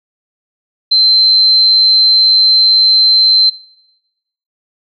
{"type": "tone", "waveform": "sine", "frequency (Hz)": 4101, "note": "C8", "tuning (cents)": -36, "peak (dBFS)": -6, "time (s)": [0.91, 3.5], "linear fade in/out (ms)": 10, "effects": ["noise-tail reverb RT60 1.0 s tail -22 dB re dry"]}